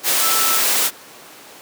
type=tone in noise; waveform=sine; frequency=1320 Hz; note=E6; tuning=2 cents sharp; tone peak=-22 dBFS; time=0.19-0.62 s; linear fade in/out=50 ms; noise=white; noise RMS=-17 dBFS; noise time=0.03-0.91 s; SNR=-8 dB; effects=pink hiss -40 dBFS RMS until 1.61 s + high-pass 300 Hz 12 dB/octave